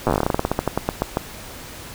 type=slowing click train; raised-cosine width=1 ms; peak=-4 dBFS; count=23; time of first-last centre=0.07-1.171 s; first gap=8 ms; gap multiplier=1.15; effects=pink hiss -37 dBFS RMS until 1.94 s